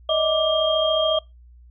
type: tone cluster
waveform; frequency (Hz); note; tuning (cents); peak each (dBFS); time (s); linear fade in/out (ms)
sine; 601 / 635 / 1174 / 3218; D5 / D#5 / D6 / G7; +40 / +35 / -1 / +45; -27 / -20 / -28 / -22; 0.09-1.19; 5
effects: noise-tail reverb RT60 0.2 s tail -23 dB re dry + added 60 Hz sine -45 dBFS peak until 1.7 s